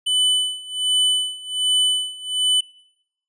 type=tone with tremolo; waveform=square; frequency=3000 Hz; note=F#7; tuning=23 cents sharp; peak=-15 dBFS; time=0.06-2.61 s; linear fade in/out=10 ms; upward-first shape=sine; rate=1.3 Hz; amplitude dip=90%; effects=noise-tail reverb RT60 0.8 s tail -25 dB re dry + resampled to 22050 Hz